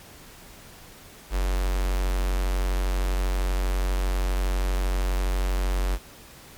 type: tone with notch filter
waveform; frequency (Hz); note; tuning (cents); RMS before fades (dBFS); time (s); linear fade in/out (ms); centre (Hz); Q
square; 46.25; F#1; 0; -24; 1.3-5.99; 50; 160; 0.61
effects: pink hiss -47 dBFS RMS until 6.57 s + MP3 96 kbps